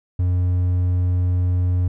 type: tone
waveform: triangle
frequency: 90 Hz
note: F#2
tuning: 47 cents flat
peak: -14 dBFS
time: 0.19-1.88 s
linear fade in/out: 5 ms
effects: none